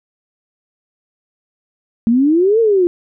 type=exponential two-way sweep; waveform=sine; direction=up then down; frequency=221.4 to 466.2 to 342.1 Hz; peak=-9 dBFS; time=2.07-2.87 s; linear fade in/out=0 ms; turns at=2.6 s; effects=none